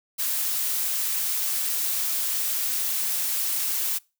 blue noise, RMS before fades -26 dBFS, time 0.18-3.99 s, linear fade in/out 20 ms, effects noise-tail reverb RT60 0.3 s tail -25 dB re dry

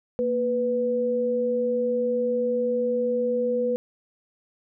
sine tone pair together, 233.1 / 493.9 Hz, A#3 / B4, 0 / 0 cents, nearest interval octave + minor second, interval 1300 cents, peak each -29 / -22 dBFS, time 0.19-3.76 s, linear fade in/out 0 ms, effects none

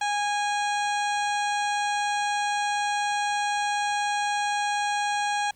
harmonic tone, 823 Hz, G#5, 16 cents flat, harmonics 1 / 2 / 3 / 4 / 5 / 7 / 8 / 9 / 10, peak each -25 / -31 / -35 / -37 / -39 / -42 / -43 / -44 / -45 dBFS, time 0.01-5.51 s, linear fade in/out 5 ms, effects pink hiss -60 dBFS RMS until 5.55 s

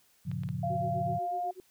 sine chord, G half-diminished seventh, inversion none, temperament just, 98 / 117.6 / 141.12 / 176.4 Hz, G2 / Bb2 / Db3 / F3, 0 / +16 / +31 / +18 cents, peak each -40 / -38 / -36 / -37 dBFS, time 0.25-1.19 s, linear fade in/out 20 ms
clicks, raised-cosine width 0.3 ms, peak -33 dBFS, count 3, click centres 0.315 / 0.435 / 0.489 s
sine tone with pitch glide, 688 to 708.2 Hz, F5 to F5, -26 to +24 cents, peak -30 dBFS, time 0.63-1.51 s, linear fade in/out 5 ms, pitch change +50 cents, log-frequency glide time 0.98-1.38 s
sine tone with tremolo, 370 Hz, F#4, in tune, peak -39 dBFS, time 0.7-1.6 s, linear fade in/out 0 ms, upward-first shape sine, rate 8 Hz, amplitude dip 100%
effects white hiss -66 dBFS RMS until 1.7 s

